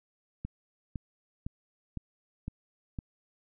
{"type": "click train", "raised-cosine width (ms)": 5, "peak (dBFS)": -23, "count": 6, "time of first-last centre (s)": [0.45, 2.988], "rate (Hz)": 1.97, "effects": []}